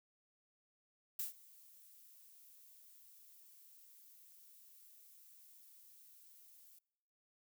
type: noise with ADSR envelope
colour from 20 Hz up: violet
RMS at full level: -39 dBFS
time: 1.19-6.79 s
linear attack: 6 ms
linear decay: 130 ms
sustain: -23 dB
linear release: 7 ms
effects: noise-tail reverb RT60 1.0 s tail -26 dB re dry